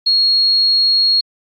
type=tone; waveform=sine; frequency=4298 Hz; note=C8; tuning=46 cents sharp; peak=-10 dBFS; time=0.06-1.21 s; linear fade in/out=10 ms; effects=AAC 64 kbps